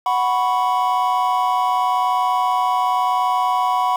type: chord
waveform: triangle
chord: F# suspended fourth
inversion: none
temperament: equal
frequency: 740 / 987.8 / 1108.7 Hz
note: F#5 / B5 / C#6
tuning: 0 / 0 / 0 cents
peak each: -18 / -17 / -21 dBFS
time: 0.06-3.96 s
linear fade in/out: 2 ms
effects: 7-bit